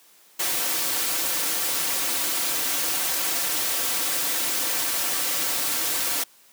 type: noise with comb filter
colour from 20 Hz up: white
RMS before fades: -25 dBFS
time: 0.39-6.24 s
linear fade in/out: 10 ms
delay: 4.8 ms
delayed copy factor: -0.55
effects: white hiss -55 dBFS RMS until 6.52 s + high-pass 200 Hz 12 dB/octave